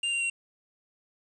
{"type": "tone with pitch steps", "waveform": "square", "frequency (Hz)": [2795, 2771, 2747], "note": ["F7", "F7", "F7"], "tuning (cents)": [1, -14, -29], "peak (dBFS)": -27, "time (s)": [0.03, 0.3], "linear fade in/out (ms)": 5, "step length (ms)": 90, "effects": ["resampled to 22050 Hz", "9-bit"]}